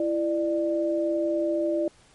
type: tone pair together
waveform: sine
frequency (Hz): 334.3 / 596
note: E4 / D5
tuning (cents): +24 / +25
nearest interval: minor seventh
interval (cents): 1001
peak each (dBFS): -25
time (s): 0-1.88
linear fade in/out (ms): 2
effects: pink hiss -57 dBFS RMS until 2.14 s + MP3 48 kbps